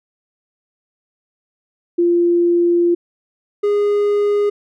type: tone pair in turn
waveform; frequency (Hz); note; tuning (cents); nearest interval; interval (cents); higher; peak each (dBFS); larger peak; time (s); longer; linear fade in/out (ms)
sine / triangle; 345.9 / 411.3; F4 / G#4; -17 / -17; minor third; 300; second; -11; neither; 1.98-2.95 / 3.63-4.5; first; 10
effects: none